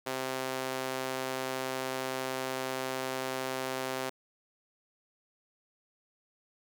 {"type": "tone with high-pass filter", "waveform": "sawtooth", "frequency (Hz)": 130.81, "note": "C3", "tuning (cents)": 0, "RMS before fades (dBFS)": -35, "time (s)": [0.06, 4.1], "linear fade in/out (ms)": 10, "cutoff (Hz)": 440, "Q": 0.89, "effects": []}